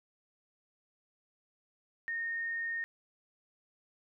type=tone; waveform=sine; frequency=1842 Hz; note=A#6; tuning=21 cents flat; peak=-33 dBFS; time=2.08-2.84 s; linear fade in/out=0 ms; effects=none